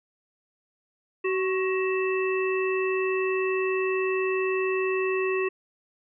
harmonic tone with a mistuned harmonic, 377.8 Hz, F#4, 36 cents sharp, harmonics 1 / 3 / 5 / 7, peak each -24 / -34 / -35 / -32 dBFS, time 1.24-5.49 s, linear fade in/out 10 ms, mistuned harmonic 3, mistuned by -48 cents, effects none

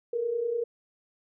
sine tone pair together, 443.3 / 473.6 Hz, A4 / A#4, +13 / +27 cents, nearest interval minor second, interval 114 cents, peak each -34 / -27 dBFS, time 0.13-0.64 s, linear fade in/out 5 ms, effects none

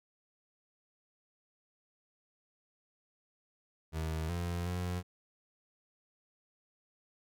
30% pulse tone with pitch steps, 79.6 / 86.9 / 89.5 Hz, D#2 / F2 / F2, +40 / -8 / +43 cents, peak -31 dBFS, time 3.92-5.03 s, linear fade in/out 50 ms, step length 370 ms, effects none

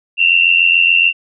sine tone pair together, 2689 / 2776 Hz, E7 / F7, +34 / -11 cents, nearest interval minor second, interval 55 cents, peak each -11 dBFS, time 0.17-1.13 s, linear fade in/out 50 ms, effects none

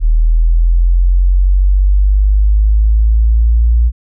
sine linear sweep, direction up, 39.02 to 58.4 Hz, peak -6 dBFS, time 0-3.92 s, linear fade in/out 50 ms, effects none

